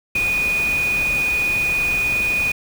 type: tone in noise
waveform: sine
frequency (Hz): 2470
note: D#7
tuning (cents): -13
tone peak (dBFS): -17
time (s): 0.15-2.52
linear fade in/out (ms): 5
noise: pink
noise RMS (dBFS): -30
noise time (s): 0.15-2.52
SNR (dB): +10
effects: none